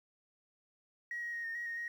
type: tone with pitch steps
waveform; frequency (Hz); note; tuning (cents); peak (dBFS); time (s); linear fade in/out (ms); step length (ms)
sine; 1903 / 1891 / 1872 / 1835 / 1896 / 1856 / 1881; A#6 / A#6 / A#6 / A#6 / A#6 / A#6 / A#6; +35 / +24 / +7 / -28 / +29 / -8 / +15; -36; 1.11-1.88; 2; 110
effects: tanh soft clip ceiling -33 dBFS + 11-bit